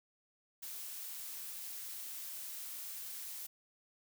blue noise, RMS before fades -45 dBFS, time 0.62-3.47 s, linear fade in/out 10 ms, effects none

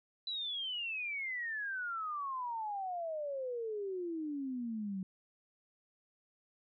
sine exponential sweep, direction down, 4000 to 185 Hz, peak -36 dBFS, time 0.27-5.03 s, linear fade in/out 2 ms, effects none

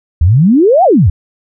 sine exponential two-way sweep, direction up then down, 73.42 to 795 to 73.42 Hz, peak -4 dBFS, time 0.21-1.1 s, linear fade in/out 5 ms, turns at 0.84 s, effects none

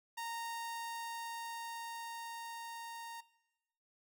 sawtooth tone with level ramp, 926 Hz, A#5, 12 cents flat, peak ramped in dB -36 to -42 dBFS, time 0.17-3.21 s, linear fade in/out 10 ms, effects noise-tail reverb RT60 1.0 s tail -19 dB re dry

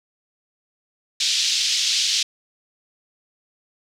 pink band-pass noise, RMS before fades -21 dBFS, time 1.2-2.23 s, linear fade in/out 5 ms, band 3200 to 6000 Hz, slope 24 dB/octave, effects none

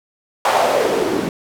white noise with band-pass filter sweep, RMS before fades -17 dBFS, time 0.45-1.29 s, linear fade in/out 2 ms, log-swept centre 830 to 260 Hz, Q 3.3, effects none

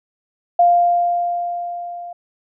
sine tone with level ramp, 698.5 Hz, F5, in tune, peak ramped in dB -8 to -29 dBFS, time 0.59-2.13 s, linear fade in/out 5 ms, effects none

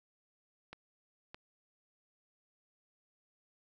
clicks, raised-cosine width 0.3 ms, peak -30 dBFS, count 2, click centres 0.73 / 1.345 s, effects none

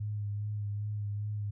sine tone with vibrato, 103.83 Hz, G#2, in tune, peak -32 dBFS, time 0-1.51 s, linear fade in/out 10 ms, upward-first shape sine, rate 2.5 Hz, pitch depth 25 cents each way, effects none

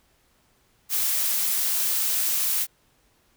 blue noise, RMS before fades -24 dBFS, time 0.89-2.67 s, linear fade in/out 50 ms, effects pink hiss -64 dBFS RMS until 3.36 s

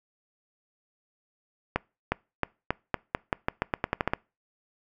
accelerating click train, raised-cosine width 0.5 ms, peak -9 dBFS, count 15, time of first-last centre 1.76-4.135 s, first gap 360 ms, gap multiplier 0.87, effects noise-tail reverb RT60 0.3 s tail -25 dB re dry

